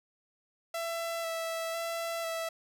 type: tone with vibrato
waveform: sawtooth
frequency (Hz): 663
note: E5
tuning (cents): +10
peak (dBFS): -29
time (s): 0.74-2.49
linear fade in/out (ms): 5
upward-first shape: square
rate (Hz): 1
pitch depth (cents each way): 14
effects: none